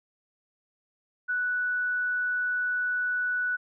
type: tone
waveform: sine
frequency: 1480 Hz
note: F#6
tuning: in tune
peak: -25 dBFS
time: 1.28-3.57 s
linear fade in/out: 20 ms
effects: none